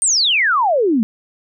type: exponential sweep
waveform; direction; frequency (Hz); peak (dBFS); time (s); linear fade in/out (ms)
sine; down; 8990 to 207.7; -12; 0.02-1.03; 0
effects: none